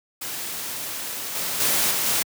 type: noise with level steps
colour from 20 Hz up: white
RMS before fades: -31 / -27 / -21 / -24 / -22 dBFS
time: 0.21-2.23 s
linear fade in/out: 10 ms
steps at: 1.35 / 1.6 / 1.91 / 2.06 s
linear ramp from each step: 2 ms
effects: high-pass 100 Hz 12 dB/octave